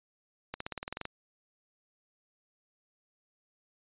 accelerating click train, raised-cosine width 0.3 ms, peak -20 dBFS, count 11, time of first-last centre 0.54-1.054 s, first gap 64 ms, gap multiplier 0.95, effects resampled to 8000 Hz

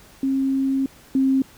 sine tone pair in turn, 268.9 / 266.7 Hz, C4 / C4, +47 / +33 cents, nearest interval unison, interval 14 cents, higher first, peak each -18 / -15 dBFS, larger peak second, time 0.23-0.86 / 1.15-1.42 s, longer first, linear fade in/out 2 ms, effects pink hiss -49 dBFS RMS until 1.57 s

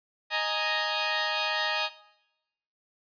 10% pulse chord, D# suspended fourth, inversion none, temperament equal, 622.3 / 830.6 / 932.3 Hz, D#5 / G#5 / A#5, 0 / 0 / 0 cents, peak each -22 dBFS, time 0.3-1.9 s, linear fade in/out 50 ms, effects noise-tail reverb RT60 0.9 s tail -18 dB re dry + resampled to 11025 Hz

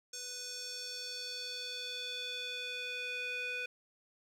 square tone with band-pass filter sweep, 495.6 Hz, B4, 6 cents sharp, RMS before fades -41 dBFS, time 0.13-3.66 s, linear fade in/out 5 ms, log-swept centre 6400 to 2300 Hz, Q 3.2, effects 11-bit

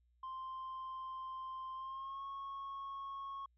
sine tone with pitch glide, 1046.5 to 1097.3 Hz, C6 to C#6, 0 to -18 cents, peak -40 dBFS, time 0.23-3.46 s, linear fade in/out 5 ms, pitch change +82 cents, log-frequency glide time 1.74-2.24 s, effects tanh soft clip ceiling -41 dBFS + added 60 Hz sine -70 dBFS peak until 3.57 s

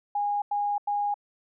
sine tone bursts, 820 Hz, G#5, 22 cents flat, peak -24 dBFS, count 3, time 0.15-1.142 s, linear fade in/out 5 ms, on 270 ms, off 91 ms, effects none

